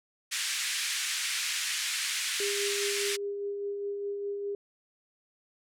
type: band-pass noise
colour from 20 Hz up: pink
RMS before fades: -32 dBFS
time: 0.31-3.17 s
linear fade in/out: 20 ms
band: 1800 to 10000 Hz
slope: 24 dB/octave
type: tone with tremolo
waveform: sine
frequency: 403.9 Hz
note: G#4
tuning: 48 cents flat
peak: -30 dBFS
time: 2.4-4.55 s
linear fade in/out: 2 ms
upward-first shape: sine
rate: 4.9 Hz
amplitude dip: 30%
effects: none